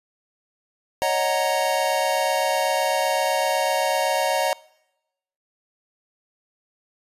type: chord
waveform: square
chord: D# minor seventh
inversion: third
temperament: equal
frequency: 554.4 / 622.3 / 740 / 932.3 Hz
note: C#5 / D#5 / F#5 / A#5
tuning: 0 / 0 / 0 / 0 cents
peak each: -26 dBFS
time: 1.02-4.53 s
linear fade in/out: 0 ms
effects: noise-tail reverb RT60 0.9 s tail -23 dB re dry + resampled to 32000 Hz